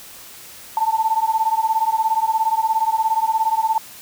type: beating tone pair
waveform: sine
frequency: 880 / 897 Hz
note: A5 / A5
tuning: 0 / +33 cents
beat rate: 17 Hz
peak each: -19 / -19 dBFS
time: 0.77-3.78 s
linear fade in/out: 2 ms
effects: white hiss -40 dBFS RMS until 4.01 s